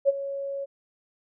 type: tone with ADSR envelope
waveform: sine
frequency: 554.4 Hz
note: C#5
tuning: in tune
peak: -14 dBFS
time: 0.05-0.66 s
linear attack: 37 ms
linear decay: 26 ms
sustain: -15 dB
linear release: 26 ms
effects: none